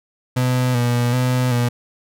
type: tone with vibrato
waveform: 35% pulse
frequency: 123.6 Hz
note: B2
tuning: 2 cents sharp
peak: -14 dBFS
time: 0.36-1.69 s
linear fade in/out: 10 ms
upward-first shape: square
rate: 1.3 Hz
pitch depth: 38 cents each way
effects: none